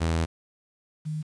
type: tone pair in turn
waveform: sawtooth / sine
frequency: 82 / 154.3 Hz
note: E2 / D#3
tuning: -9 / -14 cents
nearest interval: major seventh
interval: 1095 cents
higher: second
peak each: -19 / -28 dBFS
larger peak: first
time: 0-0.26 / 1.05-1.23 s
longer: first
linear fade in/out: 20 ms
effects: resampled to 22050 Hz + 9-bit